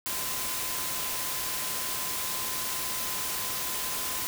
sine tone in noise, 1026 Hz, C6, 34 cents flat, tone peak -42 dBFS, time 0.06-4.27 s, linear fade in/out 0 ms, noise white, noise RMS -32 dBFS, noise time 0.06-4.27 s, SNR -13 dB, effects none

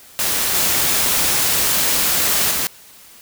white noise with level steps, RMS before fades -19 / -17 / -20 dBFS, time 0.19-2.67 s, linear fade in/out 0 ms, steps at 0.54 / 2.51 s, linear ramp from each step 2 ms, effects white hiss -44 dBFS RMS until 3.21 s

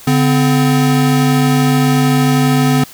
square tone pair together, 143.45 / 255.6 Hz, D3 / C4, -40 / -40 cents, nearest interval minor seventh, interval 1000 cents, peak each -13 dBFS, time 0.07-2.84 s, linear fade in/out 5 ms, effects white hiss -37 dBFS RMS until 2.93 s

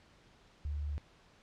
sine tone, 73.42 Hz, D2, in tune, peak -34 dBFS, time 0.65-0.98 s, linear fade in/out 0 ms, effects pink hiss -63 dBFS RMS until 1.42 s + low-pass 5000 Hz 12 dB/octave

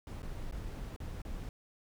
brown noise with dropouts, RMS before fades -41 dBFS, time 0.07-1.49 s, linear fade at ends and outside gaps 1 ms, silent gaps 0.221-0.229 / 0.512-0.523 / 0.963-1.002 / 1.218-1.25 s, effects none

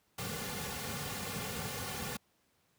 pink noise with comb filter, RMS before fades -39 dBFS, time 0.18-2.17 s, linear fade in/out 5 ms, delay 3.1 ms, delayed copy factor -0.9, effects pink hiss -73 dBFS RMS until 2.78 s + high-pass 80 Hz 12 dB/octave

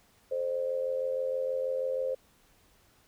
sine tone with amplitude modulation, 523 Hz, C5, 1 cent flat, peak -25 dBFS, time 0.31-2.15 s, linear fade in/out 10 ms, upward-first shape sine, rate 86.3 Hz, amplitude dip 70%, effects pink hiss -64 dBFS RMS until 3.07 s

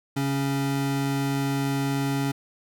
square tone pair together, 137.76 / 277.2 Hz, C#3 / C#4, -10 / 0 cents, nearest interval octave, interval 1210 cents, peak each -27 dBFS, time 0.16-2.32 s, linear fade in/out 10 ms, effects none

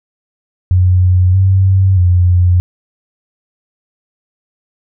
sine tone with pitch steps, 91.1 / 95.4 / 89.3 Hz, F#2 / G2 / F2, -26 / -47 / +39 cents, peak -6 dBFS, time 0.71-2.6 s, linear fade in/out 0 ms, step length 630 ms, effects none

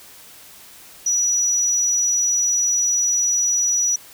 sine tone, 5860 Hz, F#8, 18 cents flat, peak -16 dBFS, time 1.06-3.96 s, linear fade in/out 5 ms, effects white hiss -44 dBFS RMS until 4.13 s

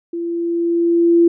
sine tone with level ramp, 339.8 Hz, F4, 47 cents flat, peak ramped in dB -21 to -7 dBFS, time 0.13-1.28 s, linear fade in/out 5 ms, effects none

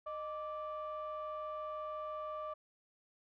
triangle ring-modulated tone, 277.2 Hz, C#4, in tune, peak -33 dBFS, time 0.06-2.54 s, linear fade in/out 10 ms, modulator 893 Hz, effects tanh soft clip ceiling -34 dBFS

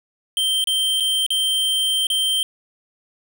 square tone with dropouts, 3136 Hz, G7, in tune, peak -18 dBFS, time 0.37-2.43 s, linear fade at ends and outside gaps 1 ms, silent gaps 0.641-0.672 / 1-1.005 / 1.264-1.304 / 2.069-2.101 s, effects none

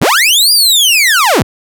sawtooth linear two-way sweep, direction up then down, 42.78 to 4900 to 42.78 Hz, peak -3 dBFS, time 0.01-1.43 s, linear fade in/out 10 ms, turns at 0.52 s, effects none

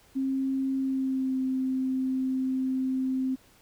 sine tone with pitch glide, 267.2 to 261.1 Hz, C4 to C4, +36 to -3 cents, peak -25 dBFS, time 0.15-3.36 s, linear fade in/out 20 ms, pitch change -39 cents, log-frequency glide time 0.78-1.4 s, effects pink hiss -59 dBFS RMS until 3.61 s

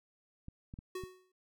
clicks, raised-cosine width 5 ms, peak -33 dBFS, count 4, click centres 0.484 / 0.739 / 0.789 / 1.037 s
square tone with exponential decay, 370 Hz, F#4, in tune, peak -37 dBFS, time 0.95-1.32 s, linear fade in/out 5 ms, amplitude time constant 79 ms
effects none

